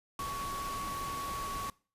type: tone in noise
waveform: sine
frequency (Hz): 1120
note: C#6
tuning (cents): +18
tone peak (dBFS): -36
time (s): 0.19-1.7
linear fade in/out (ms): 2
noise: pink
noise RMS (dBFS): -42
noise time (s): 0.19-1.7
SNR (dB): +3
effects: noise-tail reverb RT60 0.4 s tail -23 dB re dry + resampled to 32000 Hz